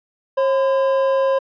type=tone pair together; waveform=triangle; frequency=539 / 1017.5 Hz; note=C#5 / C6; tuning=-49 / -49 cents; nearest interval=major seventh; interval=1100 cents; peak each=-13 / -22 dBFS; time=0.37-1.39 s; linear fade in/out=10 ms; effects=resampled to 11025 Hz